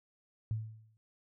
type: tone with exponential decay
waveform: sine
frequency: 109.9 Hz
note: A2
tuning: 2 cents flat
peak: -29 dBFS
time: 0.51-0.97 s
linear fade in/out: 0 ms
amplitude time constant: 100 ms
effects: none